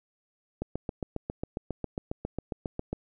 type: click train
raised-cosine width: 2 ms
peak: -18 dBFS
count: 18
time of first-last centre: 0.62-2.93 s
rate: 7.36 Hz
effects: none